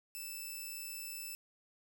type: tone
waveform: 5% pulse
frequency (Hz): 2637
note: E7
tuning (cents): 0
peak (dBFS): -33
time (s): 0.15-1.35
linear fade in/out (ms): 0
effects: 10-bit